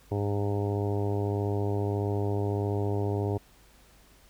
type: harmonic tone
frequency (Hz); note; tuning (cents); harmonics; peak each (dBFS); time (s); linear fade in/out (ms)
101.6; G#2; -38; 1 / 2 / 3 / 4 / 5 / 6 / 7 / 8 / 9; -28 / -39 / -35 / -32 / -40 / -42 / -41 / -44 / -44; 0.11-3.38; 10
effects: added 50 Hz sine -59 dBFS peak until 4.29 s + pink hiss -59 dBFS RMS until 4.29 s